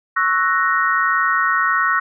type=chord; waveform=sine; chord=F# dominant seventh; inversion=second; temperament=equal; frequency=1108.7 / 1318.5 / 1480 / 1864.7 Hz; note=C#6 / E6 / F#6 / A#6; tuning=0 / 0 / 0 / 0 cents; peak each=-20 dBFS; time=0.16-2 s; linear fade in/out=10 ms; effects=none